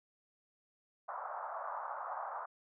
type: band-pass noise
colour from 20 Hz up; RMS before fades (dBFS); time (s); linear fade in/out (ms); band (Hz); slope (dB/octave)
white; -42; 1.08-2.46; 10; 620 to 1300; 48
effects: none